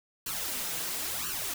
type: noise with flanger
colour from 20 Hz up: white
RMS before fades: -34 dBFS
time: 0.26-1.54 s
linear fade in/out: 5 ms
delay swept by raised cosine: 0.68 to 6.18 ms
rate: 0.98 Hz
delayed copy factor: +0.8
effects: none